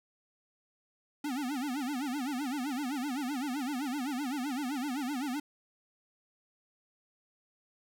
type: tone with vibrato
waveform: square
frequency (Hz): 270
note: C#4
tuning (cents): -45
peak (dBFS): -33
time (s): 1.24-5.4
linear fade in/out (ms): 5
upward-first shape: sine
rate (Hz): 7.8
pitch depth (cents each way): 190
effects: none